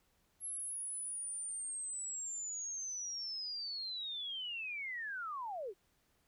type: linear sweep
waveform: sine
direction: down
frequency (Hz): 11175 to 349.2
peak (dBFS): -39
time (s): 0.4-5.74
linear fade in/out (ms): 50
effects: pink hiss -75 dBFS RMS until 6.27 s